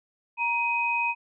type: tone pair together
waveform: sine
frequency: 941.5 / 2512 Hz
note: A#5 / D#7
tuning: +17 / +16 cents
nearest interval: octave + perfect fourth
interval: 1699 cents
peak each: -27 / -25 dBFS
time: 0.37-1.15 s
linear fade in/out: 50 ms
effects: none